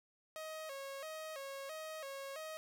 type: tone with vibrato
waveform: sawtooth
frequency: 587.3 Hz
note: D5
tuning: in tune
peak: -40 dBFS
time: 0.36-2.57 s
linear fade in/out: 0 ms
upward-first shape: square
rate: 1.5 Hz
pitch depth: 120 cents each way
effects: none